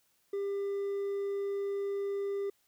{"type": "tone with hard clipping", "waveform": "triangle", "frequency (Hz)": 398.9, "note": "G4", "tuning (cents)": 30, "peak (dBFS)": -32, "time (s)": [0.33, 2.5], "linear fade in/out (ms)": 5, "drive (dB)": 5, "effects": ["white hiss -72 dBFS RMS until 2.67 s"]}